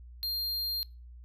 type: tone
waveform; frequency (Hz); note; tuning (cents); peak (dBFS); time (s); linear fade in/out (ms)
square; 4200; C8; +6; -31; 0.23-0.83; 0
effects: noise-tail reverb RT60 0.3 s tail -23 dB re dry + added 60 Hz sine -46 dBFS peak until 1.24 s